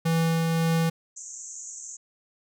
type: tone with tremolo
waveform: square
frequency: 164.4 Hz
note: E3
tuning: 4 cents flat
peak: -21 dBFS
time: 0.05-0.9 s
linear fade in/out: 10 ms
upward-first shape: triangle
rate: 1.8 Hz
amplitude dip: 25%
type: band-pass noise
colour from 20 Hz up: white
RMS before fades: -40 dBFS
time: 1.16-1.97 s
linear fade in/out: 10 ms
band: 6200 to 7500 Hz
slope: 96 dB/octave
effects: none